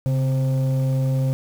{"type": "tone with frequency modulation", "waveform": "sine", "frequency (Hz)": 134.5, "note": "C3", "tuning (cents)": 48, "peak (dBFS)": -16, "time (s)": [0.06, 1.33], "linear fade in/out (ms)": 0, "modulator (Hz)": 392, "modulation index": 0.43, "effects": ["tanh soft clip ceiling -15 dBFS", "7-bit"]}